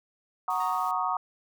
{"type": "chord", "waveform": "sine", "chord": "D# minor seventh", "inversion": "first", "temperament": "equal", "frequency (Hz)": [740, 932.3, 1108.7, 1244.5], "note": ["F#5", "A#5", "C#6", "D#6"], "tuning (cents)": [0, 0, 0, 0], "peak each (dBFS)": -31, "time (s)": [0.48, 1.17], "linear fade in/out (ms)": 2}
{"type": "noise", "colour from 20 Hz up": "white", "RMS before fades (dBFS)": -50, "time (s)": [0.5, 0.91], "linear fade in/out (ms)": 2}
{"type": "tone with exponential decay", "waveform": "sawtooth", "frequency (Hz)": 930, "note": "A#5", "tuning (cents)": -4, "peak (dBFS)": -37, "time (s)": [0.6, 1.16], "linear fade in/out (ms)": 2, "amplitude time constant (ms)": 120}
{"effects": []}